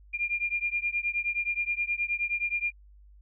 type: beating tone pair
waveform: sine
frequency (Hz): 2400 / 2409.5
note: D7 / D7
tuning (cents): +37 / +44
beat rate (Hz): 9.5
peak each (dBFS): -30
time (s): 0.13-2.72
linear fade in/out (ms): 20
effects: added 50 Hz sine -51 dBFS peak until 3.21 s